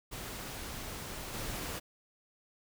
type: noise with level steps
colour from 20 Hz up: pink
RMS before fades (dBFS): -42 / -39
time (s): 0.11-1.8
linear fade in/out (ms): 20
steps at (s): 1.33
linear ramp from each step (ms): 10
effects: none